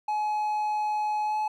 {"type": "tone with pitch glide", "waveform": "triangle", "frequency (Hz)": [847, 855.4], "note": ["G#5", "A5"], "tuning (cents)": [34, -49], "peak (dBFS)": -23, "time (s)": [0.08, 1.48], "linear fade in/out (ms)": 5, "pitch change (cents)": 17, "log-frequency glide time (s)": [1.24, 1.37], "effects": []}